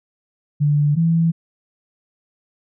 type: tone pair in turn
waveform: sine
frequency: 146.83 / 165.47 Hz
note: D3 / E3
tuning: 0 / +7 cents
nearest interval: major second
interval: 207 cents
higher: second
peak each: -13 dBFS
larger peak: neither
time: 0.6-0.96 / 0.96-1.32 s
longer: neither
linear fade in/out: 20 ms
effects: none